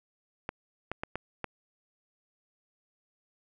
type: clicks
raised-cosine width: 0.5 ms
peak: -18 dBFS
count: 5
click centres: 0.491 / 0.916 / 1.035 / 1.156 / 1.443 s
effects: none